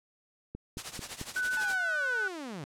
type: click train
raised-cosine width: 3 ms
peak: -26 dBFS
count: 4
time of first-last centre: 0.55-1.214 s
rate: 4.52 Hz
type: noise with tremolo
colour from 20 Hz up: white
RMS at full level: -36 dBFS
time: 0.77-1.76 s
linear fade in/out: 10 ms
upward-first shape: triangle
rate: 12 Hz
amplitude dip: 85%
type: tone with vibrato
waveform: sine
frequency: 1493 Hz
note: F#6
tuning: 15 cents sharp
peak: -28 dBFS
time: 1.36-2.28 s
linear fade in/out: 5 ms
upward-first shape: sine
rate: 8.5 Hz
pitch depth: 11 cents each way
type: linear sweep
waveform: sawtooth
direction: down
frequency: 880 to 130.81 Hz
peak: -34 dBFS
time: 1.57-2.64 s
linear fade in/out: 0 ms
effects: low-pass 9000 Hz 12 dB/octave